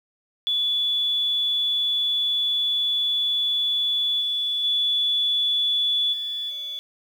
sine tone with level steps, 3438 Hz, A7, 41 cents flat, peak -20 / -22 / -19 / -26 / -29 dBFS, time 0.47-6.79 s, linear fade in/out 0 ms, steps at 4.2 / 4.63 / 6.12 / 6.49 s, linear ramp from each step 20 ms, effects 8-bit

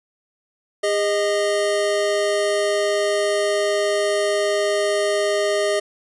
square tone pair together, 405.9 / 622.3 Hz, G#4 / D#5, -40 / 0 cents, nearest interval perfect fifth, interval 740 cents, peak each -22 / -21 dBFS, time 0.83-5.8 s, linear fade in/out 10 ms, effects resampled to 24000 Hz

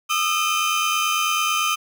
30% pulse tone cluster, 1220 / 1309 / 3079 Hz, D#6 / E6 / G7, -34 / -13 / -32 cents, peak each -19 / -23 / -22 dBFS, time 0.09-1.76 s, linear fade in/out 20 ms, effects none

